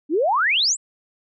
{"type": "exponential sweep", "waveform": "sine", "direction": "up", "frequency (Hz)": [277.2, 8190], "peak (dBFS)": -16, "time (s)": [0.09, 0.77], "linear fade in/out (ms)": 50, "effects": []}